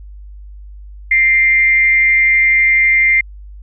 sine tone with frequency modulation, 2096 Hz, C7, 2 cents sharp, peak -8 dBFS, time 1.11-3.21 s, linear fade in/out 5 ms, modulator 272 Hz, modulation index 0.27, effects added 50 Hz sine -31 dBFS peak until 3.62 s

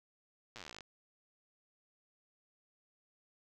slowing click train, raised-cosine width 0.2 ms, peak -30 dBFS, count 19, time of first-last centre 0.56-0.807 s, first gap 8 ms, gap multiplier 1.06, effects none

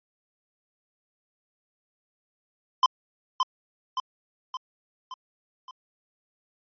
square tone with echo, 1032 Hz, C6, 24 cents flat, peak -16 dBFS, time 2.83-2.86 s, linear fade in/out 2 ms, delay 570 ms, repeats 5, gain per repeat -5 dB, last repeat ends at 5.71 s, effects resampled to 11025 Hz

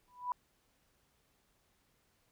sine tone with exponential growth, 987.8 Hz, B5, in tune, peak -29 dBFS, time 0.08-0.32 s, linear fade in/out 1 ms, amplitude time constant 52 ms, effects pink hiss -74 dBFS RMS until 2.31 s

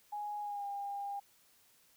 sine tone with pitch glide, 830.6 to 804.2 Hz, G#5 to G5, 0 to +44 cents, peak -37 dBFS, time 0.12-1.2 s, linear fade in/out 10 ms, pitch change -56 cents, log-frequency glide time 0.41-0.66 s, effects white hiss -67 dBFS RMS until 1.96 s

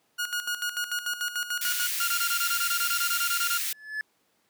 sawtooth tone with tremolo, 1440 Hz, F#6, 47 cents flat, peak -23 dBFS, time 0.18-1.88 s, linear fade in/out 20 ms, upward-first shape square, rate 6.8 Hz, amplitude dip 70%
white high-pass noise, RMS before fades -30 dBFS, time 1.61-3.73 s, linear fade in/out 5 ms, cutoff 1700 Hz, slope 24 dB/octave
sawtooth tone bursts, 1396.9 Hz, F6, in tune, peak -22 dBFS, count 16, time 2-3.577 s, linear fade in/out 5 ms, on 77 ms, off 23 ms
triangle tone with exponential growth, 1724 Hz, A6, 36 cents flat, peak -24 dBFS, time 3.62-4.01 s, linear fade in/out 1 ms, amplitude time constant 83 ms
effects pink hiss -69 dBFS RMS until 4.49 s + high-pass 200 Hz 12 dB/octave

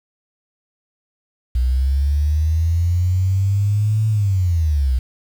sine linear two-way sweep, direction up then down, 60.8 to 110 to 60.8 Hz, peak -14 dBFS, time 1.55-4.99 s, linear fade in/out 5 ms, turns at 4.08 s, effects 7-bit

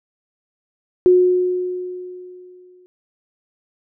sine tone with exponential decay, 362.9 Hz, F#4, 34 cents flat, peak -7 dBFS, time 1.06-2.86 s, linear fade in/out 0 ms, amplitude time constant 390 ms, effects none

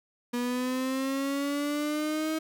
35% pulse linear sweep, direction up, 241 to 317.6 Hz, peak -26 dBFS, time 0.33-2.39 s, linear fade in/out 10 ms, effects none

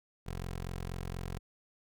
15% pulse tone, 44.18 Hz, F1, 21 cents sharp, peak -31 dBFS, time 0.26-1.39 s, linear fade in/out 10 ms, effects none

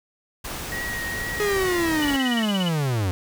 pink noise, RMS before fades -32 dBFS, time 0.44-2.17 s, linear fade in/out 10 ms
sine tone with vibrato, 1893 Hz, A#6, 26 cents sharp, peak -28 dBFS, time 0.72-2.42 s, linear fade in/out 0 ms, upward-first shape triangle, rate 2.2 Hz, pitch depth 24 cents each way
45% pulse linear sweep, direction down, 421 to 86.3 Hz, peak -21 dBFS, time 1.4-3.11 s, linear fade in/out 0 ms
sine tone bursts, 2960 Hz, F#7, in tune, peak -25 dBFS, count 12, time 2.02-2.688 s, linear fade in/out 5 ms, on 30 ms, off 28 ms
effects none

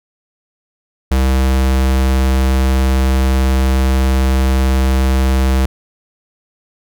square tone, 65.6 Hz, C2, 5 cents sharp, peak -11 dBFS, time 1.11-5.66 s, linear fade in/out 5 ms, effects none

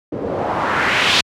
white noise with low-pass filter sweep, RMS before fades -18 dBFS, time 0.12-1.21 s, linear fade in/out 5 ms, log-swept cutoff 360 to 3900 Hz, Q 1.9, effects high-pass 80 Hz 12 dB/octave

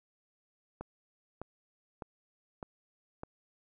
click train, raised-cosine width 1 ms, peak -26 dBFS, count 5, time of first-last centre 0.81-3.234 s, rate 1.65 Hz, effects none

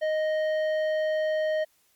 triangle tone with tanh clipping, 622 Hz, D#5, 1 cent flat, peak -25 dBFS, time 0.01-1.65 s, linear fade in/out 20 ms, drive 14 dB, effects white hiss -66 dBFS RMS until 1.95 s + MP3 96 kbps

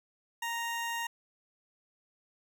20% pulse tone, 932.3 Hz, A#5, in tune, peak -28 dBFS, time 0.42-1.07 s, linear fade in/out 5 ms, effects none

